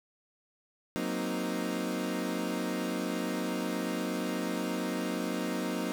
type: chord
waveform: 30% pulse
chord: C half-diminished seventh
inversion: second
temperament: equal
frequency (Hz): 185 / 233.1 / 261.6 / 311.1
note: Gb3 / Bb3 / C4 / Eb4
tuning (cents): 0 / 0 / 0 / 0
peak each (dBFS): -34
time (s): 0.96-5.92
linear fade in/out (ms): 0
effects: none